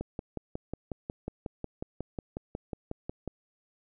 click train, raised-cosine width 2 ms, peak -21 dBFS, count 19, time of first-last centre 0.01-3.277 s, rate 5.51 Hz, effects none

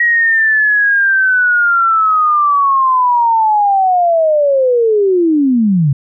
sine linear sweep, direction down, 1908 to 130.81 Hz, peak -8 dBFS, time 0-5.93 s, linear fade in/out 5 ms, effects none

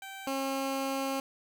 15% pulse tone pair in turn, 777 / 270.3 Hz, G5 / C#4, -16 / -44 cents, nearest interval octave + tritone, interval 1828 cents, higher first, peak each -35 / -24 dBFS, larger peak second, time 0.02-0.27 / 0.27-1.2 s, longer second, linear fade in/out 2 ms, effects none

